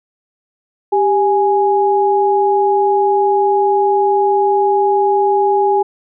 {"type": "tone pair together", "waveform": "sine", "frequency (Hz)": [395.2, 830.6], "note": ["G4", "G#5"], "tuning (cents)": [14, 0], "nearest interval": "octave + minor second", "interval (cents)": 1286, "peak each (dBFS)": -13, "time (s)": [0.92, 5.83], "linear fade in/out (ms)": 10, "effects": []}